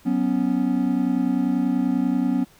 triangle chord, F# suspended fourth, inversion none, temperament equal, 185 / 246.9 / 277.2 Hz, F#3 / B3 / C#4, 0 / 0 / 0 cents, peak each -24 / -20 / -21 dBFS, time 0.05-2.45 s, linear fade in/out 20 ms, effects pink hiss -54 dBFS RMS until 2.59 s

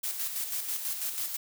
blue noise with tremolo, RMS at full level -32 dBFS, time 0.03-1.37 s, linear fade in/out 10 ms, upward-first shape square, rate 6.1 Hz, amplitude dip 45%, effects none

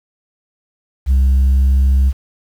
sine tone with pitch glide, 66.2 to 66.81 Hz, C2 to C2, +21 to +37 cents, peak -6 dBFS, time 1.06-2.13 s, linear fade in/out 50 ms, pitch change +16 cents, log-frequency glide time 1.29-1.73 s, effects tanh soft clip ceiling -8 dBFS + 7-bit

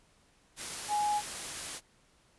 sine tone in noise, 834 Hz, G#5, 7 cents sharp, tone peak -27 dBFS, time 0.88-1.22 s, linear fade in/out 50 ms, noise white, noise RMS -39 dBFS, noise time 0.56-1.81 s, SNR +9 dB, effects pink hiss -66 dBFS RMS until 2.38 s + resampled to 24000 Hz

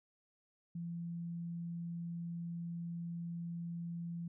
sine tone, 170 Hz, F3, 46 cents flat, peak -39 dBFS, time 0.75-4.28 s, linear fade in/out 5 ms, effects none

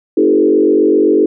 sine tone with frequency modulation, 370 Hz, F#4, in tune, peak -7 dBFS, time 0.17-1.26 s, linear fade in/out 5 ms, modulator 47.7 Hz, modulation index 1.7, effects none

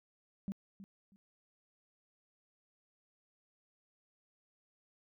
sine tone with echo, 196 Hz, G3, in tune, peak -34 dBFS, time 0.48-0.52 s, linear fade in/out 0 ms, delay 320 ms, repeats 2, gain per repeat -14 dB, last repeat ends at 1.16 s, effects tanh soft clip ceiling -31 dBFS

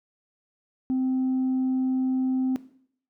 sine tone, 259.5 Hz, C4, 14 cents flat, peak -20 dBFS, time 0.9-2.56 s, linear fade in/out 0 ms, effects noise-tail reverb RT60 0.6 s tail -17 dB re dry + tanh soft clip ceiling -20 dBFS

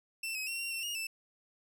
sawtooth tone with pitch steps, 2679 / 2546 / 2728 / 2754 / 2707 / 2857 / 2651 Hz, E7 / D#7 / F7 / F7 / E7 / F7 / E7, +27 / +39 / -41 / -25 / +45 / +39 / +9 cents, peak -32 dBFS, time 0.23-1.07 s, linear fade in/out 5 ms, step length 120 ms, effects none

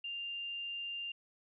sine tone, 2794 Hz, F7, in tune, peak -38 dBFS, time 0.04-1.12 s, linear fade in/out 5 ms, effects none

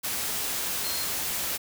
sine tone in noise, 4213 Hz, C8, 11 cents sharp, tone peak -34 dBFS, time 0.83-1.05 s, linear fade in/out 20 ms, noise white, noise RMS -30 dBFS, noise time 0.03-1.58 s, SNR -7 dB, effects none

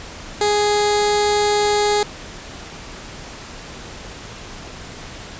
15% pulse tone with notch filter, 415.3 Hz, G#4, in tune, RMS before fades -17 dBFS, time 0.41-2.03 s, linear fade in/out 2 ms, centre 1400 Hz, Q 1.2, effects pink hiss -35 dBFS RMS until 5.39 s + resampled to 16000 Hz

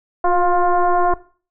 sine tone with frequency modulation, 349.2 Hz, F4, in tune, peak -12 dBFS, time 0.24-1.14 s, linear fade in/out 5 ms, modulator 354 Hz, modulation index 2.2, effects noise-tail reverb RT60 0.4 s tail -18 dB re dry

